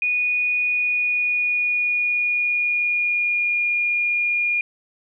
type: tone with pitch glide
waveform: sine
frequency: 2465 to 2425 Hz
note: D#7 to D#7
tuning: -17 to -45 cents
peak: -18 dBFS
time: 0.02-4.61 s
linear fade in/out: 2 ms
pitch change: -28 cents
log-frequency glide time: 0.66-3.61 s
effects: none